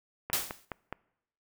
click train, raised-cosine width 0.5 ms, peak -20 dBFS, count 4, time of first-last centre 0.3-0.926 s, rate 4.79 Hz
white noise with exponential decay, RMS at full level -26 dBFS, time 0.33-0.65 s, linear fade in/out 1 ms, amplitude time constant 68 ms
effects noise-tail reverb RT60 0.8 s tail -24 dB re dry

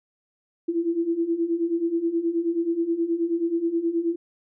sine beating tone pair, 329.6 / 339 Hz, E4 / E4, 0 / +49 cents, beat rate 9.4 Hz, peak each -27 / -23 dBFS, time 0.68-4.16 s, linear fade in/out 10 ms, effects none

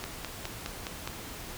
click train, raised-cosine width 0.2 ms, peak -17 dBFS, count 6, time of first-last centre 0.04-1.075 s, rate 4.83 Hz, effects pink hiss -42 dBFS RMS until 1.57 s

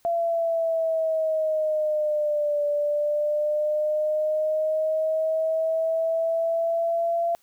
sine exponential two-way sweep, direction down then up, 682 to 584 to 682 Hz, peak -21 dBFS, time 0.05-7.35 s, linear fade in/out 0 ms, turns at 2.65 s, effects white hiss -63 dBFS RMS until 7.42 s

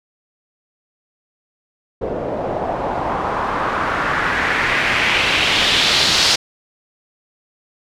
white noise with low-pass filter sweep, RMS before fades -18 dBFS, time 2.01-6.36 s, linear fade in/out 10 ms, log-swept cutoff 500 to 4800 Hz, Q 2.2, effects none

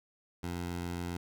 15% pulse tone, 87.31 Hz, F2, in tune, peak -29 dBFS, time 0.43-1.17 s, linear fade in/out 5 ms, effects none

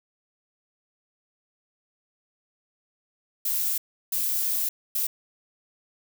violet noise bursts at uneven times, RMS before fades -26 dBFS, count 3, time 3.45-3.78 / 4.12-4.69 / 4.95-5.07 s, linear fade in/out 5 ms, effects none

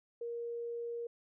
sine tone, 470.2 Hz, A#4, 15 cents sharp, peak -37 dBFS, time 0.21-1.07 s, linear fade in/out 5 ms, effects none

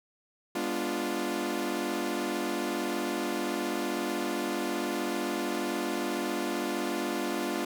sawtooth chord, G# diminished seventh, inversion none, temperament equal with one note detuned, 205.1 / 246.9 / 293.7 / 349.2 Hz, G#3 / B3 / D4 / F4, -21 / 0 / 0 / 0 cents, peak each -34 / -32 / -31 / -29 dBFS, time 0.55-7.65 s, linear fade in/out 5 ms, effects none

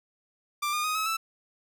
sawtooth tone with pitch steps, 1182 / 1215.2 / 1249.4 / 1284.5 / 1320.6 Hz, D6 / D#6 / D#6 / E6 / E6, +11 / -41 / +7 / -45 / +3 cents, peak -23 dBFS, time 0.62-1.17 s, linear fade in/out 10 ms, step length 110 ms, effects none

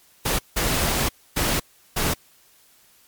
pink noise bursts at uneven times, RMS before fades -22 dBFS, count 4, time 0.25-0.39 / 0.56-1.09 / 1.36-1.6 / 1.96-2.14 s, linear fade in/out 10 ms, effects white hiss -56 dBFS RMS until 3.07 s + MP3 96 kbps

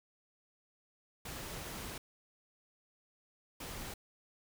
pink noise bursts at uneven times, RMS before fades -44 dBFS, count 2, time 1.25-1.98 / 3.6-3.94 s, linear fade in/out 5 ms, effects none

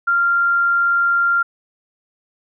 sine tone, 1389 Hz, F6, 10 cents flat, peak -13 dBFS, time 0.07-1.43 s, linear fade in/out 10 ms, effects none

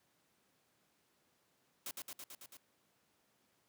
white noise with echo, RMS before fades -43 dBFS, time 1.86-1.91 s, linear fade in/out 2 ms, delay 110 ms, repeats 6, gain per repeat -2 dB, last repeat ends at 2.57 s, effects pink hiss -75 dBFS RMS until 3.68 s + high-pass 150 Hz 12 dB/octave

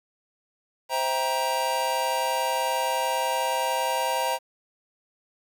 square chord, C dominant seventh, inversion none, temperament just, 523.3 / 654.1 / 784.9 / 941.9 Hz, C5 / E5 / G5 / Bb5, 0 / -14 / +2 / +18 cents, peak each -31 / -33 / -32 / -27 dBFS, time 0.89-4.39 s, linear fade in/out 50 ms, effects 9-bit

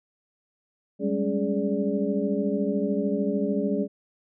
sine tone cluster, 193.8 / 207.3 / 280 / 417.8 / 582 Hz, G3 / G#3 / C#4 / G#4 / D5, -20 / -3 / +18 / +10 / -16 cents, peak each -29 / -28 / -29 / -29 / -32 dBFS, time 0.99-3.88 s, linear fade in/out 50 ms, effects none

